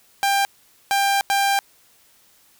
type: tone bursts at uneven times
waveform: sawtooth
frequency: 794 Hz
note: G5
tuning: 22 cents sharp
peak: -13 dBFS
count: 3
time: 0.23-0.45 / 0.91-1.21 / 1.3-1.59 s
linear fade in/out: 0 ms
effects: white hiss -56 dBFS RMS until 2.59 s